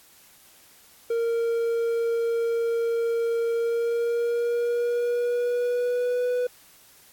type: tone with pitch glide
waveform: triangle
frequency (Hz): 463.4 to 493.8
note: A#4 to B4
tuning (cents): -10 to 0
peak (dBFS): -20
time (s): 1.1-6.47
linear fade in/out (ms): 5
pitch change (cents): +110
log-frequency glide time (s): 3.52-6.27
effects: white hiss -54 dBFS RMS until 7.12 s + AAC 64 kbps

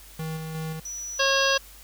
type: tone with tremolo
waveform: square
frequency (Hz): 159.2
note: D#3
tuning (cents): +40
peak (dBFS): -30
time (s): 0.19-0.8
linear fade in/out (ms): 5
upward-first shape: square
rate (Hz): 2.8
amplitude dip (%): 30
type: tone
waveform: sine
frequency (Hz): 5900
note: F#8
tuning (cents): -6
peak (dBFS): -32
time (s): 0.85-1.58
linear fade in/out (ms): 5
type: harmonic tone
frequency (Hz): 545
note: C#5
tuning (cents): -29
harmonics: 1 / 2 / 3 / 5 / 6 / 7 / 8 / 9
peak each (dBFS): -25 / -28 / -25 / -28 / -29 / -34 / -34 / -29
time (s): 1.19-1.58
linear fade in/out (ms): 10
effects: added 50 Hz sine -49 dBFS peak until 1.83 s + white hiss -49 dBFS RMS until 1.83 s

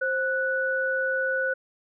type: tone pair together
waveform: sine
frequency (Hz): 526.3 / 1480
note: C5 / F#6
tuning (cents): +10 / 0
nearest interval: octave + tritone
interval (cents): 1790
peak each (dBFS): -27 / -25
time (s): 0.01-1.54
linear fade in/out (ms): 10
effects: none

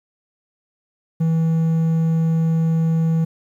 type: tone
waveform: triangle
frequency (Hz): 162.7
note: E3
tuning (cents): -22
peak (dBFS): -13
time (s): 1.2-3.25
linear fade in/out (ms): 10
effects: 9-bit

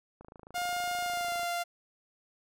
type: click train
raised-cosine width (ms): 1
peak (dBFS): -35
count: 34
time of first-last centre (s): 0.21-1.432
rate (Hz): 27
type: tone with pitch glide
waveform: sawtooth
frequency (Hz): 709 to 695.2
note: F5 to F5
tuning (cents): +26 to -8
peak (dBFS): -27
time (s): 0.54-1.64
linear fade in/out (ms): 20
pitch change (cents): -34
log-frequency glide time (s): 1.02-1.33
effects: none

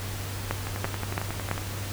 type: two click trains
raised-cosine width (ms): 0.5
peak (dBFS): -11 / -17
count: 4 / 11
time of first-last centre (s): 0.51-1.513 / 0.67-1.579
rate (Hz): 2.99 / 11
effects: added 98 Hz sine -33 dBFS peak until 1.92 s + pink hiss -37 dBFS RMS until 1.92 s

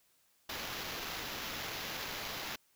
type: noise with sample-and-hold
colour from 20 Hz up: blue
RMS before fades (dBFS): -41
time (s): 0.49-2.56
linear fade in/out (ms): 5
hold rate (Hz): 8820
effects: white hiss -71 dBFS RMS until 2.75 s

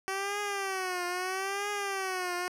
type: tone with vibrato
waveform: 10% pulse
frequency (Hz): 381.6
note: G4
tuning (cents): -47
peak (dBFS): -23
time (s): 0.08-2.48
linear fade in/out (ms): 0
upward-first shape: triangle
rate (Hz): 0.77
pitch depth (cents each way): 140
effects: low-pass 12000 Hz 12 dB/octave

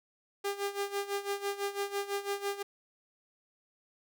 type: tone with tremolo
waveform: sawtooth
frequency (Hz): 401.2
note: G4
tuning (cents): +40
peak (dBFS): -26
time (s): 0.44-2.63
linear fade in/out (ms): 10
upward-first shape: sine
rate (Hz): 6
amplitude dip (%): 80
effects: none

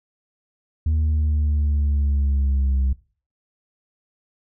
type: linear sweep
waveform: sine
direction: down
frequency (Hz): 78.6 to 65.41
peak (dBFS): -14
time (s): 0.86-2.93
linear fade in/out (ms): 5
effects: noise-tail reverb RT60 0.4 s tail -22 dB re dry + tanh soft clip ceiling -16 dBFS

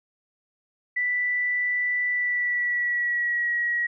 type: tone with pitch glide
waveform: sine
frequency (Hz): 1975.5 to 1908.2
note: B6 to A#6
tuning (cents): 0 to +40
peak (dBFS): -22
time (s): 0.96-3.87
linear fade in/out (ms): 10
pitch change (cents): -60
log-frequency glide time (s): 2.09-3.51
effects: none

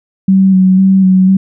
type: tone with vibrato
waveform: sine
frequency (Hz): 189.3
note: F#3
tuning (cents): +40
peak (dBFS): -4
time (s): 0.28-1.37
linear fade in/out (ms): 5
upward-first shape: square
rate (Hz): 2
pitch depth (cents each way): 21
effects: none

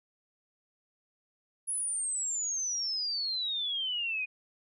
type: exponential sweep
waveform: sine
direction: down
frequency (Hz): 10548 to 2455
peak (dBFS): -30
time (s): 1.67-4.26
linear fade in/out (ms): 20
effects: none

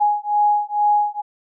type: beating tone pair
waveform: sine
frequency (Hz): 830.6 / 832.8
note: G#5 / G#5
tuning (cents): 0 / +5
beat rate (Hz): 2.2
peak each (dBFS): -18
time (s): 0-1.22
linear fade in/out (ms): 20
effects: none

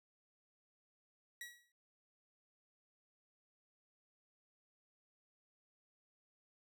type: tone with exponential decay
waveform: sawtooth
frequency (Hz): 1922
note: B6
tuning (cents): -48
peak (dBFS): -40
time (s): 1.41-1.72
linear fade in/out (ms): 2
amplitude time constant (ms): 67
effects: none

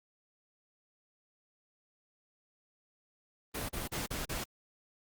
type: noise bursts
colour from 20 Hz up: pink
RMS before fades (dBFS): -37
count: 5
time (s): 3.54-4.442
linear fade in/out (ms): 10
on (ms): 150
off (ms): 38
effects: Opus 32 kbps

